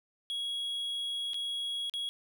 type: tone with dropouts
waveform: triangle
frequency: 3322 Hz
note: G#7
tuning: in tune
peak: -31 dBFS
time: 0.3-2.09 s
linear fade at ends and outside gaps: 0 ms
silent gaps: 1.334-1.343 / 1.897-1.938 s
effects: none